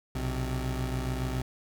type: tone pair together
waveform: 25% pulse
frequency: 60.9 / 129.04 Hz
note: B1 / C3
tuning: -24 / -24 cents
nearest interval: octave + minor second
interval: 1300 cents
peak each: -28 / -29 dBFS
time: 0.15-1.42 s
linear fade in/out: 5 ms
effects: none